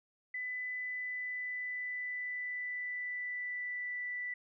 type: tone with pitch glide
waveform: sine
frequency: 2000 to 1974.7 Hz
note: B6 to B6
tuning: +21 to -1 cents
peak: -36 dBFS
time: 0.34-4.34 s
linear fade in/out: 5 ms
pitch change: -22 cents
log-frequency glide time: 0.76-3.98 s
effects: none